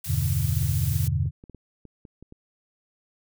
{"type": "noise", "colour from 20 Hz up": "blue", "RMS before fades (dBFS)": -35, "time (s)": [0.04, 1.08], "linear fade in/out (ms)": 5}
{"type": "chord", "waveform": "sine", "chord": "E minor seventh", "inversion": "none", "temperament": "equal", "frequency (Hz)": [82.41, 98, 123.47, 146.83], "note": ["E2", "G2", "B2", "D3"], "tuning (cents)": [0, 0, 0, 0], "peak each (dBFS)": -27, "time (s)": [0.06, 1.31], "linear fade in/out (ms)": 50}
{"type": "clicks", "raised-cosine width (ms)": 3, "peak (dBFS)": -32, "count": 11, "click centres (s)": [0.628, 0.944, 1.068, 1.257, 1.439, 1.497, 1.547, 1.853, 2.052, 2.226, 2.324]}
{"effects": []}